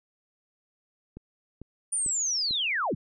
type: click train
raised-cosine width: 3 ms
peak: -28 dBFS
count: 4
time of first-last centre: 1.17-2.509 s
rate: 2.24 Hz
type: linear sweep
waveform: sine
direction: down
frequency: 9440 to 77.78 Hz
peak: -25 dBFS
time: 1.92-2.95 s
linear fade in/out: 10 ms
effects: none